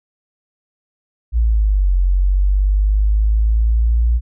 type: linear two-way sweep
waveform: sine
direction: down then up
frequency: 58.8 to 45 to 58.8 Hz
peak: -11 dBFS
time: 1.32-4.21 s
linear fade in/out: 50 ms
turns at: 1.96 s
effects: none